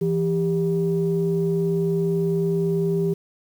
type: tone pair together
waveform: sine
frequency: 166.9 / 397 Hz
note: E3 / G4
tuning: +22 / +22 cents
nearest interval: octave + minor third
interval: 1500 cents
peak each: -21 dBFS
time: 0.01-3.14 s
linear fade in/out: 10 ms
effects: tanh soft clip ceiling -12 dBFS + 8-bit

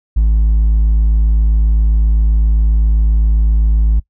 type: tone with hard clipping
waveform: triangle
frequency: 53.8 Hz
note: A1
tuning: 38 cents flat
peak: -7 dBFS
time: 0.16-4 s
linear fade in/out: 10 ms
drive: 1 dB
effects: noise-tail reverb RT60 0.1 s tail -22 dB re dry

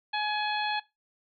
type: harmonic tone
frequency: 843 Hz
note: G#5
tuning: 26 cents sharp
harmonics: 1 / 2 / 3 / 4 / 5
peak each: -30 / -33 / -35 / -36 / -37 dBFS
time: 0.13-0.8 s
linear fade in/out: 10 ms
effects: noise-tail reverb RT60 0.2 s tail -19 dB re dry

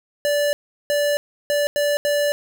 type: tone bursts at uneven times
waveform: square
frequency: 582 Hz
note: D5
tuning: 16 cents flat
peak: -18 dBFS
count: 5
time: 0.25-0.53 / 0.9-1.17 / 1.5-1.67 / 1.76-1.97 / 2.05-2.32 s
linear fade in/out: 0 ms
effects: none

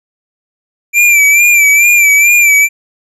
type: tone with vibrato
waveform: square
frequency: 2349 Hz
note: D7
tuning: in tune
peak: -5 dBFS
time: 0.93-2.69 s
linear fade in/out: 50 ms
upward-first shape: sine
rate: 2.3 Hz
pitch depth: 56 cents each way
effects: resampled to 32000 Hz

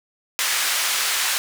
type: band-pass noise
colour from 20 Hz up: pink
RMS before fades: -22 dBFS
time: 0.39-1.38 s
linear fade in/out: 0 ms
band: 1500 to 14000 Hz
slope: 12 dB/octave
effects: none

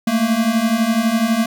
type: beating tone pair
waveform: square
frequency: 218.2 / 230.2 Hz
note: A3 / A#3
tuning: -14 / -22 cents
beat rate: 12 Hz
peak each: -20 / -17 dBFS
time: 0.07-1.46 s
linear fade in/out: 5 ms
effects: none

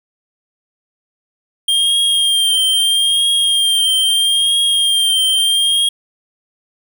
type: tone with vibrato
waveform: square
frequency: 3200 Hz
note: G7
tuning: 35 cents sharp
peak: -12 dBFS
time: 1.68-5.89 s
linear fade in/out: 5 ms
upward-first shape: triangle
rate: 0.77 Hz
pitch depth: 41 cents each way
effects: none

